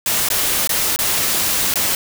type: noise with dropouts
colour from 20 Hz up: white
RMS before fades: -18 dBFS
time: 0.06-1.95 s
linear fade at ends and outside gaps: 1 ms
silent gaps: 0.287-0.302 / 0.674-0.693 / 0.961-0.989 / 1.74-1.757 s
effects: none